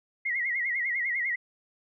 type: tone with vibrato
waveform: sine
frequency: 2020 Hz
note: B6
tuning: 39 cents sharp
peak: -26 dBFS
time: 0.25-1.36 s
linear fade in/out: 10 ms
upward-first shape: sine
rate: 10 Hz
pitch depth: 120 cents each way
effects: none